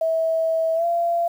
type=tone with pitch glide; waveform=sine; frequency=650 to 683.5 Hz; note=E5 to F5; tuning=-24 to -37 cents; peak=-18 dBFS; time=0.01-1.28 s; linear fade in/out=5 ms; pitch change=+87 cents; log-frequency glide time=0.75-0.85 s; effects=8-bit